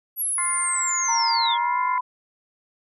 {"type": "linear sweep", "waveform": "sine", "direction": "down", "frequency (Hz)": [11600, 3200], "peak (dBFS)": -22, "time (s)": [0.16, 1.58], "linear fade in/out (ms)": 50}
{"type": "harmonic tone", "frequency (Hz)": 349.2, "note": "F4", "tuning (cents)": 0, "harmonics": [3, 4, 5, 6], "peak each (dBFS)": [-28, -35, -40, -31], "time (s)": [0.38, 1.98], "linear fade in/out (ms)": 2}
{"type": "tone with pitch glide", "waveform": "sine", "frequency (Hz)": [927, 999.3], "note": ["A#5", "B5"], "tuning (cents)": [-10, 20], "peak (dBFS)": -21, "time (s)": [1.08, 2.01], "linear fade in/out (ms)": 10, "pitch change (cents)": 130, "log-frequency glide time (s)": [1.46, 1.81]}
{"effects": []}